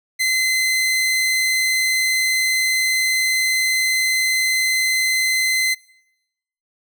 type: tone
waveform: sawtooth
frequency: 2055 Hz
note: C7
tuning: 32 cents flat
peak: -13 dBFS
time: 0.19-5.75 s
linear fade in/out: 20 ms
effects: noise-tail reverb RT60 0.9 s tail -24 dB re dry